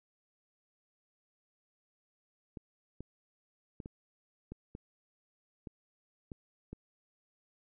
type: clicks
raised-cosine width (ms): 3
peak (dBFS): -30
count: 9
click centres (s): 2.572 / 3.006 / 3.802 / 3.859 / 4.52 / 4.751 / 5.672 / 6.318 / 6.73
effects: none